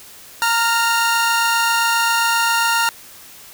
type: tone pair together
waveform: sawtooth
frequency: 922.1 / 1396.9 Hz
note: A#5 / F6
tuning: -19 / 0 cents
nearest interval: perfect fifth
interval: 719 cents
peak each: -14 dBFS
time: 0.42-2.89 s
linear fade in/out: 0 ms
effects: white hiss -41 dBFS RMS until 3.53 s